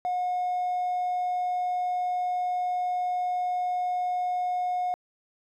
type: tone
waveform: triangle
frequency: 723 Hz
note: F#5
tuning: 40 cents flat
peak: -22 dBFS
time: 0.05-4.94 s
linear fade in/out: 0 ms
effects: tanh soft clip ceiling -21 dBFS